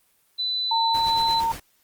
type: tone with pitch glide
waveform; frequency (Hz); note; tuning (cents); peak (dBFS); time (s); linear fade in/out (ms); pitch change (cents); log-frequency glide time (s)
sine; 3995 to 4025; B7 to B7; +19 to +32; -23; 0.38-1.41; 20; +13; 1.09-1.27
type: tone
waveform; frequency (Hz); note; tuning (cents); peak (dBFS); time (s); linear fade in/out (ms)
sine; 913; A#5; -36; -20; 0.71-1.52; 5
type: noise with tremolo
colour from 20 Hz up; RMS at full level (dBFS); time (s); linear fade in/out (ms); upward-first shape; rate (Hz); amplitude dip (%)
pink; -35; 0.94-1.6; 5; sine; 8.8; 55
effects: white hiss -64 dBFS RMS until 1.83 s + Opus 24 kbps